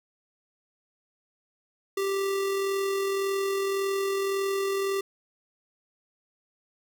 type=tone with amplitude modulation; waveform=square; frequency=392 Hz; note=G4; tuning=in tune; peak=-25 dBFS; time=1.97-5.01 s; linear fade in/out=5 ms; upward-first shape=sine; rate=41.8 Hz; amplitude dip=25%; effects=none